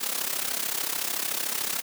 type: noise with amplitude modulation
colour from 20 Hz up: white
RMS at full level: -26 dBFS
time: 0-1.82 s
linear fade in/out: 20 ms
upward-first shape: sine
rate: 33.6 Hz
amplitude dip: 75%
effects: high-pass 200 Hz 12 dB/octave